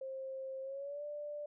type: tone with pitch glide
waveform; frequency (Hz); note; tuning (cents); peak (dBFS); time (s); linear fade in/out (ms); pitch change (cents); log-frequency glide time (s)
sine; 531 to 589.2; C5 to D5; +25 to +6; -40; 0.01-1.46; 5; +181; 0.62-1.04
effects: none